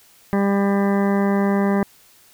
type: harmonic tone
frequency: 199 Hz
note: G3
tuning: 26 cents sharp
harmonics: 1 / 2 / 3 / 4 / 5 / 6 / 8 / 9 / 10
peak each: -17 / -23 / -27 / -29 / -31 / -33 / -35 / -36 / -37 dBFS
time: 0.33-1.83 s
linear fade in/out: 0 ms
effects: white hiss -52 dBFS RMS until 2.33 s